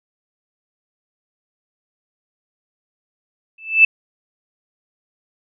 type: tone with exponential growth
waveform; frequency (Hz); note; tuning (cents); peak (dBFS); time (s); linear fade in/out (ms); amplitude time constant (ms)
sine; 2637; E7; 0; -3; 3.58-3.85; 5; 57
effects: none